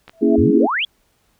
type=clicks; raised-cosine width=0.3 ms; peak=-22 dBFS; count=2; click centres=0.08 / 0.095 s
type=tone with exponential growth; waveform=sine; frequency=659.3 Hz; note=E5; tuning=in tune; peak=-17 dBFS; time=0.13-0.36 s; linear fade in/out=5 ms; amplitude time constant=50 ms
type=chord; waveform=sine; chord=A# half-diminished seventh; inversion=none; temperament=equal with one note detuned; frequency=233.1 / 277.2 / 329.6 / 417 Hz; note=A#3 / C#4 / E4 / G#4; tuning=0 / 0 / 0 / +7 cents; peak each=-17 dBFS; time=0.21-0.67 s; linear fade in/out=20 ms
type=exponential sweep; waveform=sine; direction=up; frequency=70.3 to 3520 Hz; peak=-17 dBFS; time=0.38-0.85 s; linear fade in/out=5 ms
effects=pink hiss -62 dBFS RMS until 1.39 s